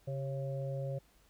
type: harmonic tone with a mistuned harmonic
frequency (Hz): 136.4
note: C#3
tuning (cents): -28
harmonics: 1 / 3 / 4 / 5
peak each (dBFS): -36 / -49 / -40 / -53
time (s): 0.07-0.99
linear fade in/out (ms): 10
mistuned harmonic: 3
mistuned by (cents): -73
effects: added 50 Hz sine -68 dBFS peak until 1.29 s + pink hiss -68 dBFS RMS until 1.29 s